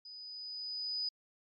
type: tone with level ramp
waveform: sine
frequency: 4978 Hz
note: D#8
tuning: in tune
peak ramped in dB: -47 to -32 dBFS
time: 0.05-1.09 s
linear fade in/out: 5 ms
effects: MP3 48 kbps